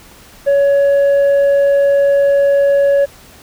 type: tone with tanh clipping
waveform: sine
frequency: 561 Hz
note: C#5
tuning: 21 cents sharp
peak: -9 dBFS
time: 0.46-3.06 s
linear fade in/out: 20 ms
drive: 3 dB
effects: pink hiss -41 dBFS RMS until 3.42 s